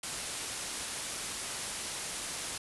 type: low-pass noise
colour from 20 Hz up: white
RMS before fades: -39 dBFS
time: 0.03-2.58 s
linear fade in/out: 5 ms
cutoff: 11000 Hz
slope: 96 dB/octave
effects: none